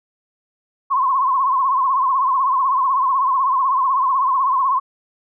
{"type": "tone with vibrato", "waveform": "sine", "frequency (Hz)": 1056, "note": "C6", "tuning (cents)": 16, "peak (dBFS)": -14, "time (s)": [0.9, 4.8], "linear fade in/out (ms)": 20, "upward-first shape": "triangle", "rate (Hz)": 16, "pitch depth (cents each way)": 120, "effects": []}